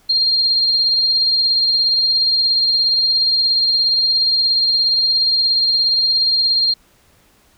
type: tone with tremolo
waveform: sine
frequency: 4207 Hz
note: C8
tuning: 9 cents sharp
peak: -11 dBFS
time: 0.09-6.74 s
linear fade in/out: 10 ms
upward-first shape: triangle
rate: 17 Hz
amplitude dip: 30%
effects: pink hiss -54 dBFS RMS until 7.57 s